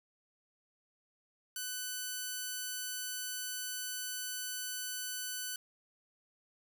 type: tone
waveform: 5% pulse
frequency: 1500 Hz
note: F#6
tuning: 23 cents sharp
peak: -26 dBFS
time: 1.56-5.56 s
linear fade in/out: 2 ms
effects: none